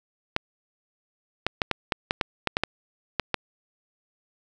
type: clicks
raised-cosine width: 0.3 ms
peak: -6 dBFS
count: 12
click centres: 0.364 / 1.466 / 1.618 / 1.713 / 1.922 / 2.109 / 2.212 / 2.473 / 2.569 / 2.636 / 3.197 / 3.343 s
effects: none